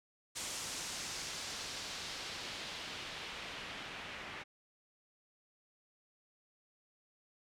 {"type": "noise with low-pass filter sweep", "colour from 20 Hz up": "white", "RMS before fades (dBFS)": -44, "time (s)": [0.35, 4.44], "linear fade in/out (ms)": 20, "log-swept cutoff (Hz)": [7800, 2300], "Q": 1.2, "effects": []}